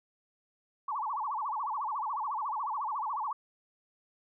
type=tone with vibrato; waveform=sine; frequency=990 Hz; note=B5; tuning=4 cents sharp; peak=-31 dBFS; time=0.88-3.33 s; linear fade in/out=5 ms; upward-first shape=sine; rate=14 Hz; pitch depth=280 cents each way; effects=none